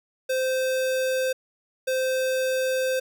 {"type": "tone pair in turn", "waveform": "square", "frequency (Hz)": [519, 519], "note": ["C5", "C5"], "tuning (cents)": [-14, -14], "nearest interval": "unison", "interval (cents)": 0, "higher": "neither", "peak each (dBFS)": -23, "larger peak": "neither", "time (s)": [[0.29, 1.33], [1.87, 3]], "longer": "second", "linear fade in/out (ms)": 10, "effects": []}